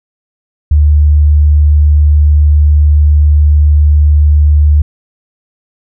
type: tone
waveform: sine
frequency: 74.4 Hz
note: D2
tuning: 23 cents sharp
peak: -3 dBFS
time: 0.71-4.82 s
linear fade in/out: 5 ms
effects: none